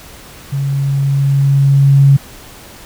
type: tone with level ramp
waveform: sine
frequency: 138.59 Hz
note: C#3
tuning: in tune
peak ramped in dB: -14 to -3 dBFS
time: 0.52-2.17 s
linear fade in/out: 10 ms
effects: pink hiss -36 dBFS RMS until 2.85 s